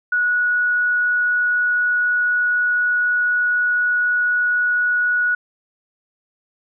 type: tone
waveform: sine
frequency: 1463 Hz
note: F#6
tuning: 20 cents flat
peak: -15 dBFS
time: 0.12-5.35 s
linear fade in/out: 5 ms
effects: none